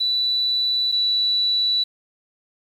sine tone pair in turn, 3964 / 3949 Hz, B7 / B7, +6 / -1 cents, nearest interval unison, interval 7 cents, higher first, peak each -18 / -17 dBFS, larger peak second, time 0-0.92 / 0.92-1.84 s, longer neither, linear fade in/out 10 ms, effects 8-bit

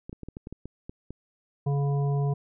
clicks, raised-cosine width 3 ms, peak -25 dBFS, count 10, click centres 0.095 / 0.129 / 0.233 / 0.286 / 0.369 / 0.471 / 0.526 / 0.656 / 0.895 / 1.106 s
harmonic tone, 141.3 Hz, C#3, 34 cents sharp, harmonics 1 / 3 / 5 / 7, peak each -23 / -34 / -38 / -43 dBFS, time 1.66-2.34 s, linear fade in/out 10 ms
effects none

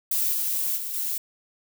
violet noise with level steps, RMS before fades -24 / -26 / -32 / -28 dBFS, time 0.11-1.18 s, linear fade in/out 5 ms, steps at 0.32 / 0.76 / 0.93 s, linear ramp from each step 20 ms, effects none

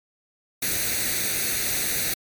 white noise with comb filter, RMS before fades -25 dBFS, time 0.62-2.14 s, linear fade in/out 5 ms, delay 0.48 ms, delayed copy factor +0.7, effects MP3 96 kbps

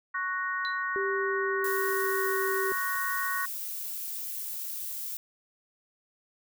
sine chord, F# major, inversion second, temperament equal, 1108.7 / 1480 / 1864.7 Hz, C#6 / F#6 / A#6, 0 / 0 / 0 cents, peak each -33 dBFS, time 0.14-3.46 s, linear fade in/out 10 ms
sine tone with exponential decay, 4000 Hz, B7, 21 cents sharp, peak -32 dBFS, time 0.65-0.83 s, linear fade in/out 0 ms, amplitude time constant 38 ms
sine tone with pitch glide, 392 to 386.8 Hz, G4 to G4, 0 to -23 cents, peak -29 dBFS, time 0.96-2.72 s, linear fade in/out 0 ms, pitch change -23 cents, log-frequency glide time 1.15-2.37 s
violet noise, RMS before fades -36 dBFS, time 1.64-5.17 s, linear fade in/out 2 ms
effects none

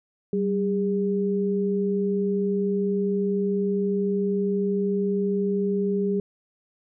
sine tone pair together, 192.9 / 405.7 Hz, G3 / G#4, -28 / -41 cents, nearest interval octave + minor second, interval 1287 cents, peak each -24 dBFS, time 0.33-6.2 s, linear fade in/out 2 ms, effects none

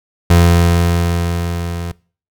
30% pulse tone with level ramp, 85.8 Hz, F2, 30 cents flat, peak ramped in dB -3 to -19 dBFS, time 0.3-1.92 s, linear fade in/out 5 ms, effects noise-tail reverb RT60 0.4 s tail -22 dB re dry

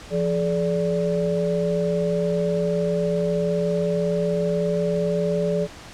sine tone cluster, 172.7 / 425.3 / 582 Hz, F3 / G#4 / D5, -19 / +41 / -16 cents, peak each -24 dBFS, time 0.1-5.68 s, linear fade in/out 50 ms, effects pink hiss -41 dBFS RMS until 5.93 s + low-pass 7000 Hz 12 dB/octave

